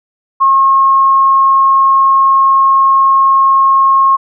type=tone; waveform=sine; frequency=1081 Hz; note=C#6; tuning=44 cents flat; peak=-5 dBFS; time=0.4-4.17 s; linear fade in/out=20 ms; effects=none